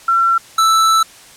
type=tone pair in turn; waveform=sine / square; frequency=1355 / 1320.2 Hz; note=E6 / E6; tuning=+47 / +2 cents; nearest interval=unison; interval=45 cents; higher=first; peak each=-10 dBFS; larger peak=neither; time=0.08-0.38 / 0.58-1.03 s; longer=second; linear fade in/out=5 ms; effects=white hiss -41 dBFS RMS until 1.36 s + low-pass 10000 Hz 12 dB/octave